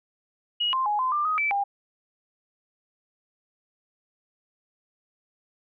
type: tone with pitch steps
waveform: sine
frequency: 2898 / 1047 / 834 / 1029 / 1190 / 1255 / 2319 / 802 Hz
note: F#7 / C6 / G#5 / C6 / D6 / D#6 / D7 / G5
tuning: -37 / +1 / +7 / -29 / +22 / +15 / -22 / +39 cents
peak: -22 dBFS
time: 0.6-1.64 s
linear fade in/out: 10 ms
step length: 130 ms
effects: none